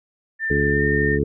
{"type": "tone with pitch glide", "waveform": "sine", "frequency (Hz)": [1788, 1820.3], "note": ["A6", "A#6"], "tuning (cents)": [27, -42], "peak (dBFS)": -21, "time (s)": [0.39, 1.19], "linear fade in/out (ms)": 50, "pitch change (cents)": 31, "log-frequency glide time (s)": [0.7, 0.85]}
{"type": "harmonic tone", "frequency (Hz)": 71.3, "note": "C#2", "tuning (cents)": 49, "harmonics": [1, 2, 3, 4, 5, 6], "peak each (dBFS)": [-25, -24, -27, -26, -27, -22], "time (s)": [0.5, 1.24], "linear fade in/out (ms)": 5}
{"effects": []}